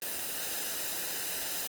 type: noise with comb filter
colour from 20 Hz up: white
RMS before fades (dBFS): -35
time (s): 0.02-1.67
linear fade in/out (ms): 0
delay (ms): 0.89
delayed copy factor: -0.5
effects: Opus 24 kbps